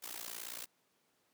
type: noise with amplitude modulation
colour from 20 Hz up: white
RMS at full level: -41 dBFS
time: 0.02-0.66 s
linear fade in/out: 20 ms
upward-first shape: sine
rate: 58.4 Hz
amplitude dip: 90%
effects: pink hiss -75 dBFS RMS until 1.33 s + high-pass 200 Hz 12 dB/octave